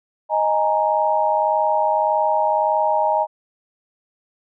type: chord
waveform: sine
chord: D# suspended fourth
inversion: none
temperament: equal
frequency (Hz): 622.3 / 830.6 / 932.3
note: D#5 / G#5 / A#5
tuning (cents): 0 / 0 / 0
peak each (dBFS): -20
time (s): 0.29-3.27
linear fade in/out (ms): 50
effects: none